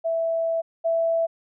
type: tone pair in turn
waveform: sine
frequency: 659.3 / 661.7 Hz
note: E5 / E5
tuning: 0 / +6 cents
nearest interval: unison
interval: 6 cents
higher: second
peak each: -21 / -19 dBFS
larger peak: second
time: 0.04-0.62 / 0.84-1.27 s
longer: first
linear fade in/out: 20 ms
effects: none